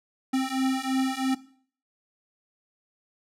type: beating tone pair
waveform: square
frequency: 261.6 / 264.6 Hz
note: C4 / C4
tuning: 0 / +20 cents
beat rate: 3 Hz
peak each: -28 / -27 dBFS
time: 0.33-1.35 s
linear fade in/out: 10 ms
effects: noise-tail reverb RT60 0.5 s tail -17 dB re dry + low-pass 11000 Hz 12 dB/octave